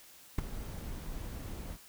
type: noise with ADSR envelope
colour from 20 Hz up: brown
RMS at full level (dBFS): -25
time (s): 0.38-1.78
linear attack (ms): 7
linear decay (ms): 10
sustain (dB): -16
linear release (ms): 50
effects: white hiss -56 dBFS RMS until 1.88 s